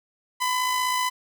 sawtooth tone with amplitude modulation, 1006 Hz, B5, 32 cents sharp, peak -17 dBFS, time 0.4-1.1 s, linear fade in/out 20 ms, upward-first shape sine, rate 55.9 Hz, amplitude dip 35%, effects none

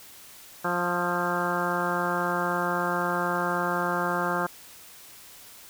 harmonic tone with a mistuned harmonic, 176.2 Hz, F3, 16 cents sharp, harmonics 1 / 2 / 3 / 4 / 5 / 6 / 7 / 8 / 9, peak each -33 / -33 / -33 / -33 / -33 / -33 / -33 / -33 / -33 dBFS, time 0.64-4.47 s, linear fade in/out 10 ms, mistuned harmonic 8, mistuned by -34 cents, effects white hiss -48 dBFS RMS until 5.69 s

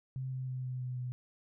sine tone with pitch steps, 130.9 / 129.7 / 128.5 / 127.32 / 126.15 / 124.99 Hz, C3 / C3 / C3 / C3 / B2 / B2, +1 / -15 / -31 / -47 / +37 / +21 cents, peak -35 dBFS, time 0.16-1.12 s, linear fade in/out 0 ms, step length 160 ms, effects none

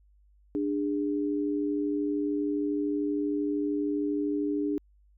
sine tone pair together, 295.6 / 408.5 Hz, D4 / G#4, +11 / -29 cents, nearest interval tritone, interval 560 cents, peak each -27 / -32 dBFS, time 0.55-4.78 s, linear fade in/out 0 ms, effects added 50 Hz sine -58 dBFS peak until 5.17 s

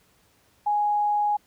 sine tone, 830.6 Hz, G#5, in tune, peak -20 dBFS, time 0.66-1.37 s, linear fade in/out 10 ms, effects pink hiss -62 dBFS RMS until 1.46 s + high-pass 60 Hz 12 dB/octave

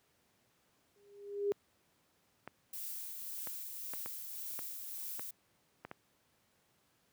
sine tone with exponential growth, 405.1 Hz, G#4, 43 cents flat, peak -27 dBFS, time 0.96-1.52 s, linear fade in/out 0 ms, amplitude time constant 120 ms
clicks, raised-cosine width 0.5 ms, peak -29 dBFS, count 8, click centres 2.476 / 3.472 / 3.936 / 4.06 / 4.591 / 5.195 / 5.85 / 5.914 s
violet noise with tremolo, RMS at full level -42 dBFS, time 2.73-5.31 s, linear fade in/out 5 ms, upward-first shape triangle, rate 1.8 Hz, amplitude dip 35%
effects pink hiss -73 dBFS RMS until 7.12 s + high-pass 100 Hz 12 dB/octave

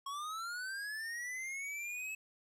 square linear sweep, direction up, 1090 to 2602 Hz, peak -40 dBFS, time 0.06-2.15 s, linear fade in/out 5 ms, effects low-pass 12000 Hz 12 dB/octave + 11-bit

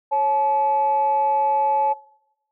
sine tone pair together, 549 / 860.1 Hz, C#5 / A5, -17 / -40 cents, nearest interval minor sixth, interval 777 cents, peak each -24 / -17 dBFS, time 0.11-1.94 s, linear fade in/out 20 ms, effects noise-tail reverb RT60 0.9 s tail -23 dB re dry + tanh soft clip ceiling -11 dBFS

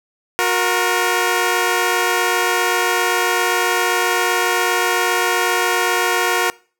10% pulse tone pair together, 362.9 / 468 Hz, F#4 / A#4, -34 / +7 cents, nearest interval major third, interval 441 cents, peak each -10 dBFS, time 0.39-6.5 s, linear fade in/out 0 ms, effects noise-tail reverb RT60 0.4 s tail -23 dB re dry

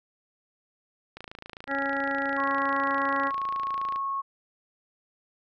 click train, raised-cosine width 0.3 ms, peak -24 dBFS, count 78, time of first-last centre 1.17-3.96 s, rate 27.6 Hz
harmonic tone, 276.4 Hz, C#4, 5 cents flat, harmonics 1 / 2 / 3 / 5 / 6 / 7, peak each -33 / -33 / -33 / -33 / -33 / -33 dBFS, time 1.67-3.32 s, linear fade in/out 50 ms
sine tone, 1096 Hz, C#6, 20 cents flat, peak -27 dBFS, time 2.37-4.22 s, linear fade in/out 20 ms
effects none

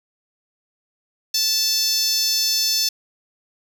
10% pulse tone with high-pass filter, 880 Hz, A5, in tune, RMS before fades -20 dBFS, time 1.34-2.89 s, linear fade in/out 5 ms, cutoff 5200 Hz, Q 2.7, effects none

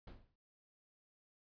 brown noise with exponential decay, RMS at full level -45 dBFS, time 0.07-0.36 s, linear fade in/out 5 ms, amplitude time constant 61 ms, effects resampled to 11025 Hz

